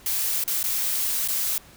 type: noise with dropouts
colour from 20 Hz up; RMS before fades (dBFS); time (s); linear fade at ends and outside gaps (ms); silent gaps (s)
blue; -25; 0.06-1.58; 2; 0.439-0.477 / 0.63-0.639 / 1.277-1.285
effects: pink hiss -50 dBFS RMS until 1.76 s